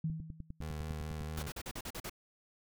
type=tone with exponential decay; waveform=sine; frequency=160 Hz; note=D#3; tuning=49 cents sharp; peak=-30 dBFS; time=0.04-0.6 s; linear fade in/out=5 ms; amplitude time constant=120 ms
type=click train; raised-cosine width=5 ms; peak=-31 dBFS; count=12; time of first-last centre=0.1-1.212 s; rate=9.89 Hz
type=tone with vibrato; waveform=25% pulse; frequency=77.1 Hz; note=D#2; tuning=15 cents flat; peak=-35 dBFS; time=0.61-1.48 s; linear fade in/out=5 ms; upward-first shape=square; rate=4.5 Hz; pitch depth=25 cents each way
type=noise bursts; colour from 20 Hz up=pink; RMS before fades=-42 dBFS; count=8; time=1.37-2.097 s; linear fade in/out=5 ms; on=55 ms; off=41 ms
effects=none